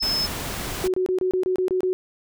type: tone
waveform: sine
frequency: 5210 Hz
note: E8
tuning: 21 cents flat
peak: -21 dBFS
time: 0-0.27 s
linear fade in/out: 20 ms
type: noise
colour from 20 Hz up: pink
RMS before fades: -30 dBFS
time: 0.02-0.88 s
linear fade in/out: 10 ms
type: tone bursts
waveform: sine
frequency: 370 Hz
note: F#4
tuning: in tune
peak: -19 dBFS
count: 9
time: 0.84-1.93 s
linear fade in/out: 0 ms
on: 98 ms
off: 26 ms
effects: none